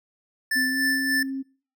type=tone with tremolo; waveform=square; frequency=1762 Hz; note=A6; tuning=2 cents sharp; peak=-21 dBFS; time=0.51-1.23 s; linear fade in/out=5 ms; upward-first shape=sine; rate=3.4 Hz; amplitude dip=45%
type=tone with pitch glide; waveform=sine; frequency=259.9 to 268.6 Hz; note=C4 to C4; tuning=-11 to +46 cents; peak=-27 dBFS; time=0.55-1.43 s; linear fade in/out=20 ms; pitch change=+57 cents; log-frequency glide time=0.67-0.79 s
effects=noise-tail reverb RT60 0.4 s tail -22 dB re dry